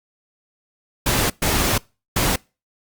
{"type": "noise bursts at uneven times", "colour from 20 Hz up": "pink", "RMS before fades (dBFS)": -19, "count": 3, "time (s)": [[1.06, 1.3], [1.42, 1.78], [2.16, 2.36]], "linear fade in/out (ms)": 5, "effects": ["noise-tail reverb RT60 0.3 s tail -25 dB re dry", "Opus 48 kbps"]}